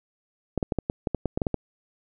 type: clicks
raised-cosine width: 2 ms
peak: -11 dBFS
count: 12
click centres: 0.577 / 0.628 / 0.722 / 0.787 / 0.899 / 1.072 / 1.147 / 1.257 / 1.375 / 1.418 / 1.468 / 1.543 s
effects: none